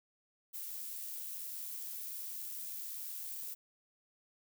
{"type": "noise with amplitude modulation", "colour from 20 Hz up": "violet", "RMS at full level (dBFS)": -42, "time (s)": [0.53, 3.55], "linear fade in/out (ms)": 20, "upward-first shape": "sine", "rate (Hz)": 81.3, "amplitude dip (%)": 25, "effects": []}